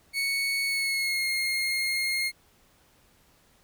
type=tone with pitch glide; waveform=30% pulse; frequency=2217 to 2139 Hz; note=C#7 to C7; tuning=0 to +38 cents; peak=-23 dBFS; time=0.13-2.32 s; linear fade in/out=50 ms; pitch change=-62 cents; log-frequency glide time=0.66-1.28 s; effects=pink hiss -62 dBFS RMS until 3.63 s